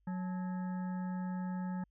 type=harmonic tone with a mistuned harmonic; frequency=184 Hz; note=F#3; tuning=9 cents flat; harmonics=1 / 3 / 5 / 7 / 9 / 10; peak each=-35 / -54 / -47 / -57 / -56 / -64 dBFS; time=0.07-1.84 s; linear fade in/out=5 ms; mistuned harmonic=5; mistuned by=-100 cents; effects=added 50 Hz sine -70 dBFS peak until 1.9 s